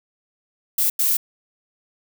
violet noise bursts at uneven times, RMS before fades -19 dBFS, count 2, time 0.78-0.9 / 0.99-1.17 s, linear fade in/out 5 ms, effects none

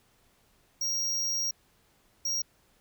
square tone bursts at uneven times, 5630 Hz, F8, 13 cents sharp, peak -28 dBFS, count 2, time 0.81-1.51 / 2.25-2.42 s, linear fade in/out 5 ms, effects pink hiss -66 dBFS RMS until 2.8 s

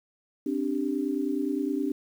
sine chord, C suspended second, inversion none, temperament equal with one note detuned, 264.1 / 293.7 / 392 Hz, C4 / D4 / G4, +16 / 0 / 0 cents, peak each -30 / -28 / -33 dBFS, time 0.46-1.92 s, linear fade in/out 5 ms, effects 9-bit

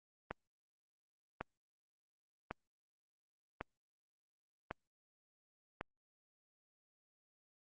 click train, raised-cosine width 0.5 ms, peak -24 dBFS, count 6, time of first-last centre 0.31-5.811 s, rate 0.909 Hz, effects Opus 32 kbps

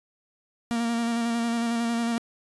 45% pulse tone with vibrato, 233.1 Hz, A#3, in tune, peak -24 dBFS, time 0.71-2.18 s, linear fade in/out 0 ms, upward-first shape square, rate 11 Hz, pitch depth 18 cents each way, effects resampled to 24000 Hz

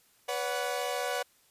sawtooth chord, B suspended second, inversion none, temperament equal with one note detuned, 493.9 / 568.3 / 740 Hz, B4 / C#5 / F#5, 0 / +43 / 0 cents, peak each -31 dBFS, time 0.28-1.23 s, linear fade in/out 10 ms, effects white hiss -65 dBFS RMS until 1.5 s + resampled to 32000 Hz

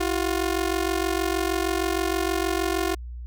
sawtooth ring-modulated tone, 355.8 Hz, F4, 32 cents sharp, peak -16 dBFS, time 0-2.95 s, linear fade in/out 10 ms, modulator 23.2 Hz, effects added 60 Hz sine -33 dBFS peak until 3.26 s

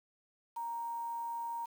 sine tone with quantisation, 932.3 Hz, A#5, in tune, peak -36 dBFS, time 0.56-1.66 s, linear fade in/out 10 ms, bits 9, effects none

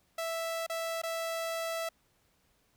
sawtooth tone with dropouts, 659.3 Hz, E5, in tune, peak -29 dBFS, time 0.18-1.89 s, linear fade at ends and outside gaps 5 ms, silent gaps 0.665-0.697 / 1.018-1.034 s, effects pink hiss -71 dBFS RMS until 2.76 s

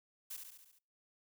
blue noise with echo, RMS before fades -44 dBFS, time 0.3-0.37 s, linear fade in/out 10 ms, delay 70 ms, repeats 6, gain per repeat -4 dB, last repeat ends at 0.79 s, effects noise-tail reverb RT60 0.4 s tail -25 dB re dry

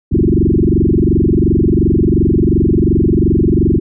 sine tone with frequency modulation, 207.7 Hz, G#3, in tune, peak -8 dBFS, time 0.11-3.8 s, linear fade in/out 20 ms, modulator 22.8 Hz, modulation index 7.2, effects none

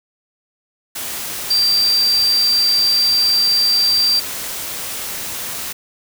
sine tone in noise, 4699 Hz, D8, in tune, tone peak -12 dBFS, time 1.5-4.2 s, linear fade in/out 10 ms, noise white, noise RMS -26 dBFS, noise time 0.95-5.73 s, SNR +11 dB, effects none

